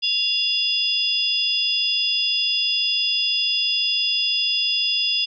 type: tone cluster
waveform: sine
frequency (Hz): 2794 / 3432 / 4963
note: F7 / A7 / D#8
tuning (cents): 0 / -44 / -5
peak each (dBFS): -23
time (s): 0.02-5.26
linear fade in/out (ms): 20
effects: none